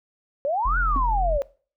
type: exponential two-way sweep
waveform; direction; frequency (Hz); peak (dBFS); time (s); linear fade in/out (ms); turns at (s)
sine; up then down; 539 to 1500 to 539; -21; 0.45-1.42; 0; 0.78
type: tone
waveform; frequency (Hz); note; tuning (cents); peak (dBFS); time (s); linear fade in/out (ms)
triangle; 43.08; F1; -23; -20; 0.65-1.38; 10
type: tone with exponential decay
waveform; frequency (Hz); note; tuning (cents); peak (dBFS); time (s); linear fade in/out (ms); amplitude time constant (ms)
triangle; 264.7; C4; +20; -22; 0.96-1.05; 0; 19
effects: noise-tail reverb RT60 0.4 s tail -21 dB re dry